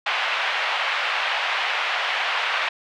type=band-pass noise; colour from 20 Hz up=white; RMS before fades=-24 dBFS; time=0.06-2.69 s; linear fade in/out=5 ms; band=660 to 3000 Hz; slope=24 dB/octave; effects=none